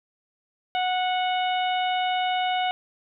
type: harmonic tone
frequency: 735 Hz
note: F#5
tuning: 12 cents flat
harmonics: 1 / 2 / 3 / 4 / 5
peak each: -23 / -34 / -33 / -32 / -37 dBFS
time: 0.75-2.71 s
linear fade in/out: 0 ms
effects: none